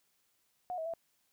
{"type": "tone with pitch steps", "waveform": "sine", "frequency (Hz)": [724, 643, 665], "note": ["F#5", "E5", "E5"], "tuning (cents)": [-38, -43, 15], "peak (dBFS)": -35, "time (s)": [0.7, 0.937], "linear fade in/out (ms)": 0, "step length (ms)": 79, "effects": ["white hiss -75 dBFS RMS until 1.32 s"]}